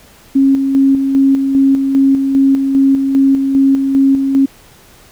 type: tone with tremolo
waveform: sine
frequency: 271.7 Hz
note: C#4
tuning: 35 cents flat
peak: -6 dBFS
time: 0.35-4.46 s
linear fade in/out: 10 ms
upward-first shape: square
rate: 2.5 Hz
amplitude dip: 45%
effects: pink hiss -43 dBFS RMS until 5.11 s